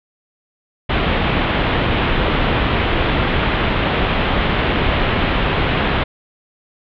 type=low-pass noise; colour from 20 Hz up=pink; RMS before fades=-17 dBFS; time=0.89-6.04 s; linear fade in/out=10 ms; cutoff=3500 Hz; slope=48 dB/octave; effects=none